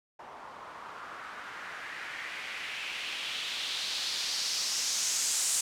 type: noise with low-pass filter sweep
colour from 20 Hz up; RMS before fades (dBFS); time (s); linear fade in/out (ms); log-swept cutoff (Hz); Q
blue; -35; 0.19-5.61; 5; 870 to 7900; 2.4
effects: none